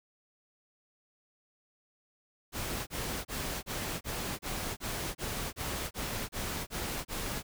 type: noise bursts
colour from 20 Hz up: pink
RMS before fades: -36 dBFS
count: 13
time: 2.52-7.43 s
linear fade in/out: 50 ms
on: 350 ms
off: 30 ms
effects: none